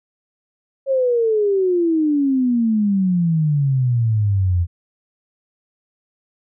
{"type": "exponential sweep", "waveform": "sine", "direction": "down", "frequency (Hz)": [549, 84.3], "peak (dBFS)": -14, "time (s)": [0.86, 4.67], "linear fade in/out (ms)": 50, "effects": []}